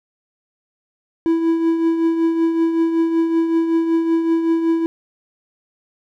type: tone with tremolo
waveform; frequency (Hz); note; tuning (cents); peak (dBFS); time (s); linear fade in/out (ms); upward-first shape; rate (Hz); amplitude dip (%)
triangle; 329.6; E4; 0; -10; 1.26-4.86; 0; triangle; 5.3; 55
effects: none